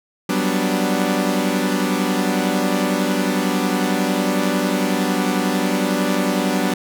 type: chord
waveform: sawtooth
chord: G major seventh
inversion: third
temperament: equal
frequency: 185 / 196 / 246.9 / 293.7 Hz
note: F#3 / G3 / B3 / D4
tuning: 0 / 0 / 0 / 0 cents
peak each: -19 dBFS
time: 0.29-6.74 s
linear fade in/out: 5 ms
effects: none